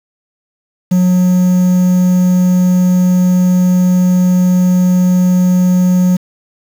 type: tone with quantisation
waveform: triangle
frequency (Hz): 181.4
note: F#3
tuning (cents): -34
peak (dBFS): -5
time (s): 0.91-6.17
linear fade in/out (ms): 10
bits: 5
effects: none